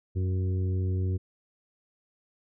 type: harmonic tone with a mistuned harmonic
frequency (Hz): 92.7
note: F#2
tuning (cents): +4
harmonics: 1 / 2 / 3 / 4 / 5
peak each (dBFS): -25 / -39 / -41 / -39 / -48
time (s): 0.15-1.18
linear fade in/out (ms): 20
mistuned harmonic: 5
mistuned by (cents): +17
effects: none